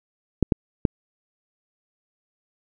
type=clicks; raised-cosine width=3 ms; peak=-4 dBFS; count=3; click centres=0.427 / 0.522 / 0.852 s; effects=none